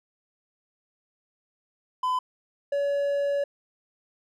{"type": "tone pair in turn", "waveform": "triangle", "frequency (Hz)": [1011, 566.7], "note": ["B5", "C#5"], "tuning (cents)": [40, 38], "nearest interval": "minor seventh", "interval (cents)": 1002, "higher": "first", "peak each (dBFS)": -21, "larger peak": "neither", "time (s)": [[2.03, 2.19], [2.72, 3.44]], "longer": "second", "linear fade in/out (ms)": 5, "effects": []}